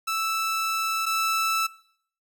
sawtooth tone pair in turn, 1318.5 / 1318.5 Hz, E6 / E6, 0 / 0 cents, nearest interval unison, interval 0 cents, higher neither, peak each -21 / -19 dBFS, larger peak second, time 0.07-1.06 / 1.06-1.67 s, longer first, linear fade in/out 10 ms, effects noise-tail reverb RT60 0.6 s tail -20 dB re dry

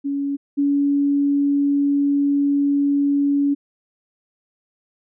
sine tone pair in turn, 280.8 / 283.4 Hz, C#4 / C#4, +22 / +38 cents, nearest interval unison, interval 16 cents, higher second, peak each -20 / -15 dBFS, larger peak second, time 0.04-0.37 / 0.57-3.55 s, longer second, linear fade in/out 20 ms, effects none

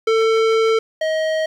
square tone pair in turn, 446.8 / 631.9 Hz, A4 / D#5, +27 / +27 cents, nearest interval tritone, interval 600 cents, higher second, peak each -14 / -18 dBFS, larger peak first, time 0.07-0.79 / 1.01-1.46 s, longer first, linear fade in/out 5 ms, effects low-pass 4000 Hz 12 dB/octave + 8-bit

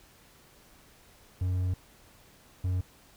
triangle tone bursts at uneven times, 91.5 Hz, F#2, 19 cents flat, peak -24 dBFS, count 2, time 1.41-1.74 / 2.64-2.81 s, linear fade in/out 5 ms, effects pink hiss -58 dBFS RMS until 3.16 s

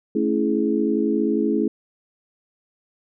sine chord, A major seventh, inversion none, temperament equal with one note detuned, 220 / 277.2 / 329.6 / 419.9 Hz, A3 / C#4 / E4 / G#4, 0 / 0 / 0 / +19 cents, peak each -23 / -24 / -23 / -24 dBFS, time 0.15-1.68 s, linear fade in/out 5 ms, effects none

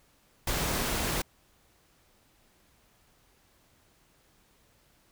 pink noise, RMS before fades -30 dBFS, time 0.47-1.22 s, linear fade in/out 5 ms, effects pink hiss -65 dBFS RMS until 5.11 s

